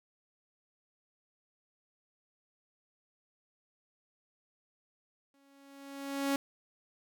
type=tone with exponential growth; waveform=sawtooth; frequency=277.2 Hz; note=C#4; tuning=in tune; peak=-23 dBFS; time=5.34-6.36 s; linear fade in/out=2 ms; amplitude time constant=220 ms; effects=none